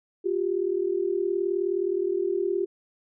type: tone pair together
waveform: sine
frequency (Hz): 354.8 / 394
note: F4 / G4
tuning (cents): +27 / +9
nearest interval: major second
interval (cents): 182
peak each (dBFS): -26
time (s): 0.24-2.66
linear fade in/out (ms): 20
effects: none